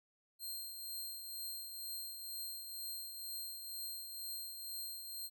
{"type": "tone with tremolo", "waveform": "10% pulse", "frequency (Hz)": 4186, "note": "C8", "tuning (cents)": 0, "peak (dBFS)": -34, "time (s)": [0.39, 5.3], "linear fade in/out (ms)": 50, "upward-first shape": "triangle", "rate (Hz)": 2.1, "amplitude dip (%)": 50, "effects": []}